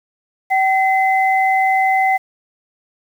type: tone pair together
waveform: sine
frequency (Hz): 766 / 2045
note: G5 / C7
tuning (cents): -40 / -40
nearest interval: octave + perfect fourth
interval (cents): 1700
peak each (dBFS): -13 / -18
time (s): 0.5-2.18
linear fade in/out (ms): 20
effects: 7-bit